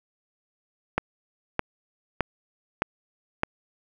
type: click train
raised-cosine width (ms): 0.5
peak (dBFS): -7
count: 5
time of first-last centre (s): 0.98-3.434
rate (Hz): 1.63
effects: 8-bit